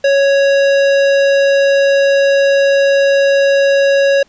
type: tone with hard clipping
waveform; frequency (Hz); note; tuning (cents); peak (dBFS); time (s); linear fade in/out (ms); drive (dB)
sine; 554.4; C#5; 0; -10; 0.04-4.23; 5; 15
effects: pink hiss -52 dBFS RMS until 4.28 s + resampled to 16000 Hz